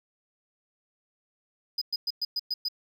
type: tone bursts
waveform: triangle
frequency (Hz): 4978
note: D#8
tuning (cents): 0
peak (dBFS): -25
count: 7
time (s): 1.78-2.685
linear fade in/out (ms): 5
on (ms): 35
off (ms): 110
effects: none